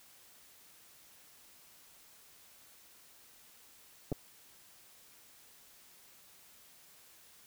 clicks, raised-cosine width 2 ms, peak -22 dBFS, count 2, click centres 4.118 / 4.125 s, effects white hiss -60 dBFS RMS until 7.46 s

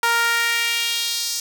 sawtooth tone with high-pass filter sweep, 466.2 Hz, A#4, in tune, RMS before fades -21 dBFS, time 0.03-1.4 s, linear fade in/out 2 ms, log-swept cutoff 1100 to 5500 Hz, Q 2, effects 8-bit

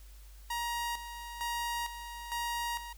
sawtooth tone with tremolo, 945 Hz, A#5, 23 cents sharp, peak -29 dBFS, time 0.5-2.93 s, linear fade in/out 5 ms, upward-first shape square, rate 1.1 Hz, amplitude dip 65%, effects added 50 Hz sine -49 dBFS peak until 2.97 s + white hiss -61 dBFS RMS until 2.97 s

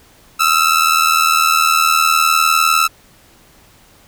sawtooth ring-modulated tone, 1319 Hz, E6, 1 cent sharp, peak -4 dBFS, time 0.39-2.88 s, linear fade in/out 20 ms, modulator 39.9 Hz, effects pink hiss -48 dBFS RMS until 4.07 s

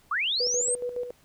sine linear sweep, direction up, 1083 to 8690 Hz, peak -24 dBFS, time 0.11-0.75 s, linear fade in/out 5 ms
sine tone with tremolo, 490 Hz, B4, 14 cents flat, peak -27 dBFS, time 0.4-1.11 s, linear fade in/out 5 ms, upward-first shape square, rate 7.1 Hz, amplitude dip 60%
effects pink hiss -61 dBFS RMS until 1.24 s

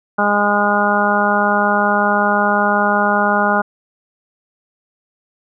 harmonic tone, 205.4 Hz, G#3, 19 cents flat, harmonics 1 / 2 / 3 / 4 / 5 / 6 / 7, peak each -20 / -24 / -20 / -18 / -22 / -21 / -18 dBFS, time 0.18-3.62 s, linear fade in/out 10 ms, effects none

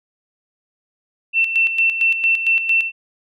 sine tone with tremolo, 2690 Hz, E7, 34 cents sharp, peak -12 dBFS, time 1.33-2.92 s, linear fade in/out 50 ms, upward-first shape square, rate 4.4 Hz, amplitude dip 60%, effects none

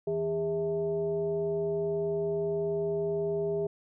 sine tone with frequency modulation, 406.8 Hz, G#4, 36 cents flat, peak -27 dBFS, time 0.07-3.67 s, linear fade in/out 5 ms, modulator 244 Hz, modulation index 0.67, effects none

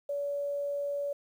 sine tone with quantisation, 570 Hz, C#5, 48 cents sharp, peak -30 dBFS, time 0.09-1.13 s, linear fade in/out 5 ms, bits 10, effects none

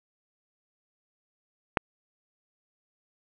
click, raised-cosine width 0.5 ms, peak -6 dBFS, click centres 1.772 s, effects resampled to 8000 Hz + 7-bit

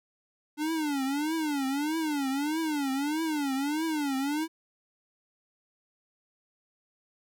square tone with vibrato, 293.7 Hz, D4, in tune, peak -28 dBFS, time 0.57-4.48 s, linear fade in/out 50 ms, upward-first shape triangle, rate 1.6 Hz, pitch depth 200 cents each way, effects none

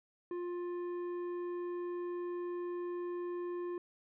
sine tone with tanh clipping, 351.9 Hz, F4, 13 cents sharp, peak -38 dBFS, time 0.31-3.78 s, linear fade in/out 2 ms, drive 9 dB, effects none

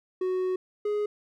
triangle tone pair in turn, 370 / 417 Hz, F#4 / G#4, 0 / +7 cents, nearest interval major second, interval 207 cents, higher second, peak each -23 dBFS, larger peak neither, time 0.21-0.56 / 0.85-1.06 s, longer first, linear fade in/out 5 ms, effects none

